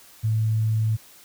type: tone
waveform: sine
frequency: 110 Hz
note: A2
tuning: in tune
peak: -19 dBFS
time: 0.23-0.97 s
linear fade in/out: 20 ms
effects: white hiss -50 dBFS RMS until 1.24 s